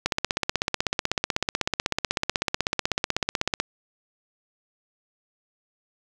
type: click train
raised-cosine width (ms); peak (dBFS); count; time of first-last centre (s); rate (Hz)
0.2; -5; 58; 0.06-3.6; 16.1
effects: 7-bit